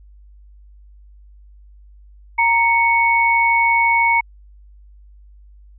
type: tone pair together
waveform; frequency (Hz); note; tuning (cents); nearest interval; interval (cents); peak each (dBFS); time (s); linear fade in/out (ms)
sine; 930.8 / 2217; A#5 / C#7; -3 / 0; octave + minor third; 1503; -15 / -15; 2.38-4.21; 10
effects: added 50 Hz sine -42 dBFS peak until 5.78 s